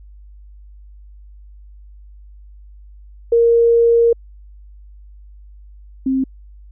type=tone pair in turn; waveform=sine; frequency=466.2 / 264.5 Hz; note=A#4 / C4; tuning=0 / +19 cents; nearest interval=minor seventh; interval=981 cents; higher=first; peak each=-9 / -14 dBFS; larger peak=first; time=3.32-4.13 / 6.06-6.24 s; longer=first; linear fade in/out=5 ms; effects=added 50 Hz sine -38 dBFS peak until 6.71 s